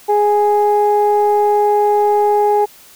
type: tone pair together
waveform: sine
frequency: 415.3 / 830 Hz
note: G#4 / G#5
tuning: 0 / -1 cents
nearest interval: octave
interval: 1199 cents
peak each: -12 dBFS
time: 0.08-2.66 s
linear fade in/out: 20 ms
effects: tanh soft clip ceiling -4 dBFS + white hiss -43 dBFS RMS until 2.95 s